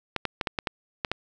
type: clicks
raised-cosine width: 0.3 ms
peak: -10 dBFS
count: 8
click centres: 0.163 / 0.253 / 0.412 / 0.472 / 0.588 / 0.672 / 1.048 / 1.116 s
effects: none